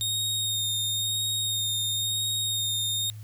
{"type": "tone with vibrato", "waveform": "sawtooth", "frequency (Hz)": 3702, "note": "A#7", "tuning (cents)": -13, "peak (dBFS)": -23, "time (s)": [0.01, 3.1], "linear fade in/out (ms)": 0, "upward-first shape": "sine", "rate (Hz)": 0.98, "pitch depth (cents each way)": 18, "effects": ["added 107 Hz sine -38 dBFS peak until 3.23 s", "white hiss -57 dBFS RMS until 3.23 s"]}